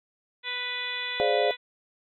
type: harmonic tone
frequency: 493.9 Hz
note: B4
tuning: in tune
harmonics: 1 / 2 / 3 / 4 / 5 / 6 / 7 / 8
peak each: -46 / -42 / -41 / -34 / -37 / -44 / -34 / -41 dBFS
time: 0.43-1.57 s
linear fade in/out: 50 ms
type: chord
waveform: sine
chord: D half-diminished seventh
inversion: second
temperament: equal with one note detuned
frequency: 418.2 / 523.3 / 587.3 / 698.5 Hz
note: Ab4 / C5 / D5 / F5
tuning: +12 / 0 / 0 / 0 cents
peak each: -27 dBFS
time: 1.2-1.51 s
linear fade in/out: 0 ms
effects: none